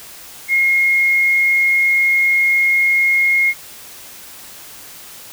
sine tone, 2149 Hz, C7, 46 cents sharp, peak -11 dBFS, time 0.48-3.54 s, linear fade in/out 50 ms, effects white hiss -37 dBFS RMS until 5.32 s

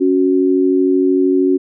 sine tone pair together, 277.3 / 370.4 Hz, C#4 / F#4, +1 / +2 cents, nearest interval perfect fourth, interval 501 cents, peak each -13 dBFS, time 0-1.58 s, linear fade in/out 20 ms, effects none

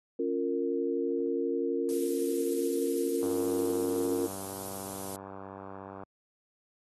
sine chord, Bb minor, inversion first, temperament equal with one note detuned, 277.2 / 349.2 / 460.3 Hz, Db4 / F4 / Bb4, 0 / 0 / -22 cents, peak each -33 / -32 / -31 dBFS, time 0.19-4.27 s, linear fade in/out 5 ms
violet noise, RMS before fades -38 dBFS, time 1.89-5.16 s, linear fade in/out 0 ms
click train, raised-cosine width 1 ms, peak -29 dBFS, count 273, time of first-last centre 3.23-6.034 s, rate 97 Hz
effects high-pass 100 Hz 12 dB/octave + AAC 32 kbps

